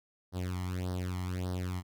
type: tone with flanger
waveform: sawtooth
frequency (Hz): 91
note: F#2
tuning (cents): -28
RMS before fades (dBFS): -35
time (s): 0.32-1.83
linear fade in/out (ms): 50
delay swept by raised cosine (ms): 0.2 to 0.98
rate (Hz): 1.7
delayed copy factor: +0.85
effects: none